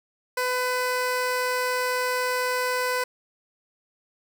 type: tone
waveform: 15% pulse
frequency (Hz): 502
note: B4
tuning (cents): +28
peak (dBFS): -17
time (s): 0.37-3.04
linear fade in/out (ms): 5
effects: none